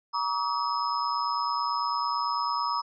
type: tone cluster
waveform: sine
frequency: 949 / 1140 / 1269 / 5140 Hz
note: A#5 / C#6 / D#6 / E8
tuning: +31 / +48 / +34 / -45 cents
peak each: -30 / -29 / -34 / -35 dBFS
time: 0.13-2.82 s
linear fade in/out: 20 ms
effects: none